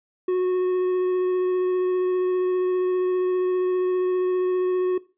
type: tone with vibrato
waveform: triangle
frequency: 366.3 Hz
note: F#4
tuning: 17 cents flat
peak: -17 dBFS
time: 0.28-4.98 s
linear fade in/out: 5 ms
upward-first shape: sine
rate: 15 Hz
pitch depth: 10 cents each way
effects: noise-tail reverb RT60 0.3 s tail -19 dB re dry + resampled to 8000 Hz